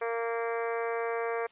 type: harmonic tone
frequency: 231.1 Hz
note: A#3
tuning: 15 cents flat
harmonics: 2 / 3 / 4 / 5 / 6 / 7 / 8 / 9 / 10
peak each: -31 / -37 / -41 / -39 / -45 / -42 / -46 / -45 / -46 dBFS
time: 0.01-1.47 s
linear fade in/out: 10 ms
effects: white hiss -61 dBFS RMS until 1.51 s + resampled to 8000 Hz